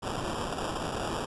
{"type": "noise with sample-and-hold", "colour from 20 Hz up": "violet", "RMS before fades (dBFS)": -33, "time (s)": [0.02, 1.26], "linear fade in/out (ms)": 20, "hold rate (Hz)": 2100, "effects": ["resampled to 24000 Hz"]}